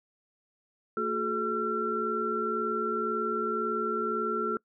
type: tone cluster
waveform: sine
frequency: 225.7 / 365.3 / 427.2 / 1355 Hz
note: A3 / F#4 / G#4 / E6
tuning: +44 / -22 / +49 / +47 cents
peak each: -36 / -34 / -32 / -30 dBFS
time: 0.97-4.57 s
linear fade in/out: 2 ms
effects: noise-tail reverb RT60 0.1 s tail -24 dB re dry